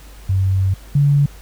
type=tone pair in turn; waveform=sine; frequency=95.4 / 142.94 Hz; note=G2 / D3; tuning=-47 / -47 cents; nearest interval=perfect fifth; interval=700 cents; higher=second; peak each=-13 / -10 dBFS; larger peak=second; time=0.29-0.74 / 0.95-1.26 s; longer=first; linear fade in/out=5 ms; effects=added 50 Hz sine -37 dBFS peak until 1.41 s + pink hiss -45 dBFS RMS until 1.41 s